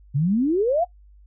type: exponential sweep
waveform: sine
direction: up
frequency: 130.81 to 740 Hz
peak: -17 dBFS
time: 0.14-0.85 s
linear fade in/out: 20 ms
effects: noise-tail reverb RT60 0.1 s tail -18 dB re dry + added 50 Hz sine -47 dBFS peak until 1.26 s